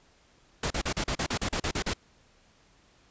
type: noise bursts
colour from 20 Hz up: pink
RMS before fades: -29 dBFS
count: 12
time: 0.63-1.936 s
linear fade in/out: 5 ms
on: 74 ms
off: 38 ms
effects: pink hiss -62 dBFS RMS until 3.1 s + resampled to 16000 Hz